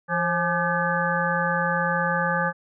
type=harmonic tone with a mistuned harmonic; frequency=170.4 Hz; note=F3; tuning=42 cents flat; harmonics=1 / 3 / 5 / 7 / 9 / 10; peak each=-28 / -28 / -28 / -28 / -28 / -28 dBFS; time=0.08-2.53 s; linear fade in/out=50 ms; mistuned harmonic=3; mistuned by=+74 cents; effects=none